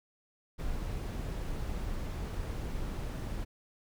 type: noise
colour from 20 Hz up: brown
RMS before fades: -36 dBFS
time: 0.58-3.45 s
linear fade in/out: 20 ms
effects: none